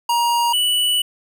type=tone pair in turn; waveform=square; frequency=945 / 2959 Hz; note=A#5 / F#7; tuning=+23 / -1 cents; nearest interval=octave + minor sixth; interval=1976 cents; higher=second; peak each=-16 dBFS; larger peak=neither; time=0.09-0.53 / 0.53-1.02 s; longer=second; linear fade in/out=5 ms; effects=none